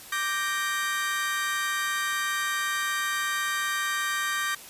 35% pulse chord, G minor, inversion second, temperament equal, 1174.7 / 1568 / 1864.7 Hz, D6 / G6 / Bb6, 0 / 0 / 0 cents, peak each -29 dBFS, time 0.12-4.55 s, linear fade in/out 5 ms, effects white hiss -45 dBFS RMS until 4.69 s + resampled to 32000 Hz

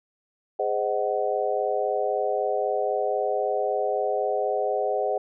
sine chord, Ab dominant seventh, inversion none, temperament just, 415.3 / 519.1 / 623 / 747.5 Hz, Ab4 / C5 / Eb5 / Gb5, 0 / -14 / +2 / +17 cents, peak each -28 dBFS, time 0.59-5.18 s, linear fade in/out 5 ms, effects none

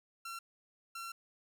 sawtooth tone bursts at uneven times, 1360 Hz, F6, 46 cents flat, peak -38 dBFS, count 2, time 0.25-0.39 / 0.95-1.12 s, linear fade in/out 5 ms, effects none

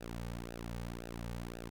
sawtooth tone with flanger, 58.27 Hz, A#1, in tune, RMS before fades -43 dBFS, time 0-1.7 s, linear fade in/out 20 ms, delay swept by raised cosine 0.91 to 3.01 ms, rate 1.9 Hz, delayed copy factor -0.9, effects none

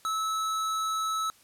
square tone, 1300 Hz, E6, 24 cents flat, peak -28 dBFS, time 0.05-1.3 s, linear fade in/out 0 ms, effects white hiss -59 dBFS RMS until 1.43 s + low-pass 12000 Hz 12 dB/octave

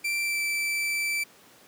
40% pulse tone with pitch glide, 2349 to 2329 Hz, D7 to D7, 0 to -15 cents, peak -25 dBFS, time 0.04-1.24 s, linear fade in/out 10 ms, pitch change -15 cents, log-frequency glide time 0.21-0.41 s, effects pink hiss -54 dBFS RMS until 1.67 s + high-pass 200 Hz 12 dB/octave

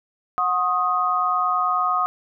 sine tone cluster, 730 / 1080 / 1249 Hz, F#5 / C#6 / D#6, -24 / -45 / +6 cents, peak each -25 / -25 / -20 dBFS, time 0.38-2.06 s, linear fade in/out 0 ms, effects none

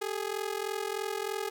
sawtooth ring-modulated tone, 415.3 Hz, G#4, in tune, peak -25 dBFS, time 0.01-1.5 s, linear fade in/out 10 ms, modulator 21.6 Hz, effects none

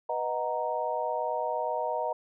sine chord, B major seventh, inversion none, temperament equal, 493.9 / 622.3 / 740 / 932.3 Hz, B4 / D#5 / F#5 / A#5, 0 / 0 / 0 / 0 cents, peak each -35 / -32 / -35 / -32 dBFS, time 0.09-2.13 s, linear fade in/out 5 ms, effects none

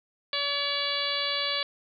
harmonic tone, 570 Hz, C#5, 48 cents sharp, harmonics 1 / 2 / 3 / 4 / 5 / 6 / 7 / 8, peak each -36 / -36 / -37 / -35 / -35 / -32 / -33 / -35 dBFS, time 0.33-1.63 s, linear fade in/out 2 ms, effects none

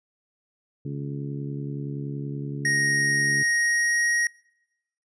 harmonic tone, 70.6 Hz, C#2, 32 cents sharp, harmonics 2 / 3 / 4 / 5 / 6, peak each -30 / -39 / -36 / -41 / -42 dBFS, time 0.85-3.43 s, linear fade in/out 5 ms
square tone with pitch glide, 1871 to 1885.1 Hz, A#6 to A#6, +6 to +19 cents, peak -21 dBFS, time 2.65-4.27 s, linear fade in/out 2 ms, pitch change +13 cents, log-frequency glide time 3.24-4.15 s
effects noise-tail reverb RT60 0.9 s tail -26 dB re dry + resampled to 22050 Hz

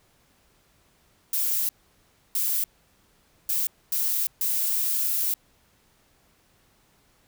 violet noise bursts at uneven times, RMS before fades -25 dBFS, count 5, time 1.33-1.69 / 2.35-2.64 / 3.49-3.67 / 3.92-4.27 / 4.41-5.34 s, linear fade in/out 2 ms, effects pink hiss -63 dBFS RMS until 7.27 s

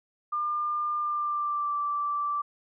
sine tone with pitch glide, 1200 to 1167.2 Hz, D6 to D6, +37 to -11 cents, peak -26 dBFS, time 0.32-2.42 s, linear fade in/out 10 ms, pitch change -48 cents, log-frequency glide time 0.99-1.76 s, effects none

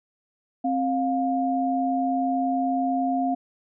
sine tone pair together, 264.6 / 706.4 Hz, C4 / F5, +20 / +20 cents, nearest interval octave + perfect fourth, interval 1700 cents, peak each -24 dBFS, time 0.64-3.35 s, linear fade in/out 10 ms, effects none

